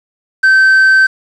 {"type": "tone with quantisation", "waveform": "triangle", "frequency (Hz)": 1547, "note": "G6", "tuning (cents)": -23, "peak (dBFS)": -3, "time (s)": [0.43, 1.07], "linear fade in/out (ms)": 10, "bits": 5, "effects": ["low-pass 7000 Hz 12 dB/octave"]}